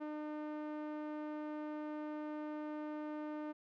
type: tone with low-pass filter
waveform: sawtooth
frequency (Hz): 302.5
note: D#4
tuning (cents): -49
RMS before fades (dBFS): -43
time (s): 0-3.53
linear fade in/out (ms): 20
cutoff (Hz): 1300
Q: 0.71
effects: none